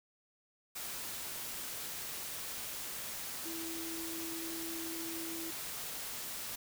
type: tone in noise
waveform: sine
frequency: 329.6 Hz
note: E4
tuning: in tune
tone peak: -42 dBFS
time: 3.45-5.51 s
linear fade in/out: 10 ms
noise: white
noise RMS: -42 dBFS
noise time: 0.75-6.56 s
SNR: -3 dB
effects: none